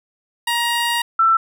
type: tone pair in turn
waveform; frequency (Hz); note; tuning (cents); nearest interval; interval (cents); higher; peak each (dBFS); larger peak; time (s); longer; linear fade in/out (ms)
15% pulse / sine; 944 / 1335; A#5 / E6; +22 / +22; tritone; 600; second; -11; neither; 0.47-1.02 / 1.19-1.37; first; 5
effects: none